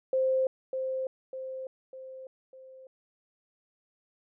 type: tone with echo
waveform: sine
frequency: 523.3 Hz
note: C5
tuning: in tune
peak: -23 dBFS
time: 0.13-0.47 s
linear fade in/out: 2 ms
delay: 600 ms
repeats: 4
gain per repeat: -6 dB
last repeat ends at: 2.87 s
effects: none